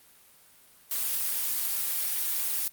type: noise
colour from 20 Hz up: blue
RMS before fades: -29 dBFS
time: 0.91-2.68 s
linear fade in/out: 2 ms
effects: white hiss -57 dBFS RMS until 2.72 s + Opus 32 kbps